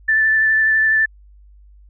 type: tone with vibrato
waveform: sine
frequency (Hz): 1760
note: A6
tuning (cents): 0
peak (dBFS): -12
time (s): 0.08-1.06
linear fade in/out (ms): 10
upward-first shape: triangle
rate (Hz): 12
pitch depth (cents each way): 16
effects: added 50 Hz sine -43 dBFS peak until 1.89 s